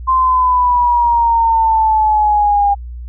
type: exponential sweep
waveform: sine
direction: down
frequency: 1046.5 to 804 Hz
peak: -9 dBFS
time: 0.07-2.75 s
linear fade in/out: 20 ms
effects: added 60 Hz sine -25 dBFS peak until 3.08 s